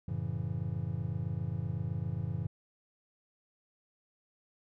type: chord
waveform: triangle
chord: F# minor seventh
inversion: none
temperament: just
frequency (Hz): 92.5 / 111 / 138.75 / 166.5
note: F#2 / A2 / C#3 / E3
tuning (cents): 0 / +16 / +2 / +18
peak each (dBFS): -37 / -35 / -36 / -37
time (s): 0.08-2.47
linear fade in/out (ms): 5
effects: none